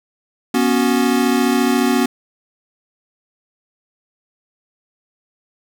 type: chord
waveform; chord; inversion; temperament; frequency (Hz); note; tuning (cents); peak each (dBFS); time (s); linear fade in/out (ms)
square; B suspended second; none; equal with one note detuned; 242.8 / 277.2 / 370; B3 / C#4 / F#4; -29 / 0 / 0; -17 / -19 / -21; 0.54-2.06; 5
effects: none